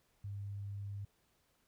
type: tone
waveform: sine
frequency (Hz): 100.5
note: G2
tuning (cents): +44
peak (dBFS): -40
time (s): 0.24-1.05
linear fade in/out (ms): 5
effects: pink hiss -75 dBFS RMS until 1.67 s